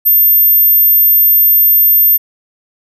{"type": "tone", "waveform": "sine", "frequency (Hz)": 13340, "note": "G#9", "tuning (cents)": 7, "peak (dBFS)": -5, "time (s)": [0.05, 2.18], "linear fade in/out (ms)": 20, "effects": []}